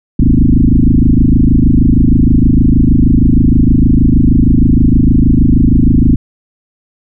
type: tone with frequency modulation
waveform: sine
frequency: 110 Hz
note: A2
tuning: in tune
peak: -4 dBFS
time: 0.19-6.16 s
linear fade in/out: 5 ms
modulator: 26.4 Hz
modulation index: 6.7
effects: none